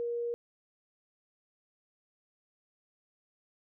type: tone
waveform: sine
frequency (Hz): 473.4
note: A#4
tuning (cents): +27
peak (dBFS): -31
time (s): 0-0.34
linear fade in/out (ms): 0
effects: none